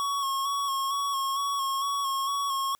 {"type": "tone with vibrato", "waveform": "square", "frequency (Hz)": 1103, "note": "C#6", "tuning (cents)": -9, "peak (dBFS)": -27, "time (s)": [0, 2.75], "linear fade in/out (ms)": 0, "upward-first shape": "square", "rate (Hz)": 2.2, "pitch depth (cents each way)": 28, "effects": ["white hiss -70 dBFS RMS until 2.79 s"]}